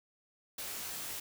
white noise with comb filter, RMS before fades -41 dBFS, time 0.58-1.2 s, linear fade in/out 5 ms, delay 19 ms, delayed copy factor +0.9, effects none

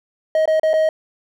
triangle tone with dropouts, 630 Hz, D#5, 21 cents sharp, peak -11 dBFS, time 0.35-0.89 s, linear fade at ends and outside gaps 2 ms, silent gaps 0.456-0.476 / 0.597-0.632 / 0.733-0.738 s, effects none

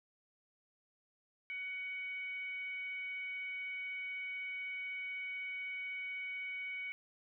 sine tone with frequency modulation, 2242 Hz, C#7, 19 cents sharp, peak -39 dBFS, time 1.5-6.92 s, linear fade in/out 0 ms, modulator 751 Hz, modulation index 0.32, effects none

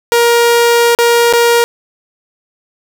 sawtooth tone with dropouts, 471.5 Hz, A#4, 20 cents sharp, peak -3 dBFS, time 0.12-1.64 s, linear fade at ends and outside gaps 0 ms, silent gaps 0.95-0.988 / 1.327-1.335 s, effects none

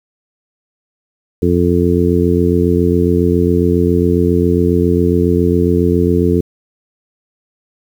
harmonic tone, 87.31 Hz, F2, in tune, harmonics 1 / 2 / 3 / 4 / 5, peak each -16 / -16 / -16 / -16 / -16 dBFS, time 1.42-6.41 s, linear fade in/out 5 ms, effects 7-bit

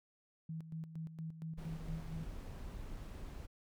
sine tone with tremolo, 161 Hz, E3, 41 cents flat, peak -40 dBFS, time 0.49-2.25 s, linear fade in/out 5 ms, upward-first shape square, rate 4.3 Hz, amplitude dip 65%
brown noise, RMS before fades -46 dBFS, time 1.57-3.47 s, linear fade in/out 20 ms
effects none

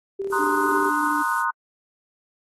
sine tone with tremolo, 392 Hz, G4, in tune, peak -23 dBFS, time 0.19-0.9 s, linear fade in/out 10 ms, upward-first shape square, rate 18 Hz, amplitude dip 40%
violet noise, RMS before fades -35 dBFS, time 0.29-1.45 s, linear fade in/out 50 ms
sine chord, C half-diminished seventh, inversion third, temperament equal, 932.3 / 1046.5 / 1244.5 / 1480 Hz, Bb5 / C6 / Eb6 / Gb6, 0 / 0 / 0 / 0 cents, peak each -26 dBFS, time 0.32-1.51 s, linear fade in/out 10 ms
triangle tone, 296.7 Hz, D4, 18 cents sharp, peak -25 dBFS, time 0.38-1.23 s, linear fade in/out 20 ms
effects AAC 32 kbps

